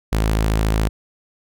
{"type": "tone", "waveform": "sawtooth", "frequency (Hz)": 53.9, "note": "A1", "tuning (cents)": -35, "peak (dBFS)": -12, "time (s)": [0.12, 0.89], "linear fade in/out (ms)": 10, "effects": []}